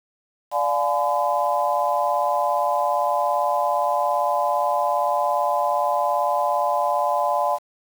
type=chord; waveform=sine; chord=D diminished seventh; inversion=none; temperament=just; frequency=587.3 / 704.8 / 845.8 / 1014.9 Hz; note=D5 / F5 / Ab5 / Cb6; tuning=0 / +16 / +31 / +47 cents; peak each=-24 dBFS; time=0.51-7.59 s; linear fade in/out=50 ms; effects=7-bit